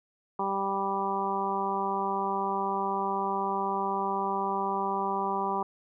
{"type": "harmonic tone", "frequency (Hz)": 196, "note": "G3", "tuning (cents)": 0, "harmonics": [1, 2, 3, 4, 5, 6], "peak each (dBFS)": [-37, -34, -42, -32, -31, -35], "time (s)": [0.39, 5.63], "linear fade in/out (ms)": 5, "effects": []}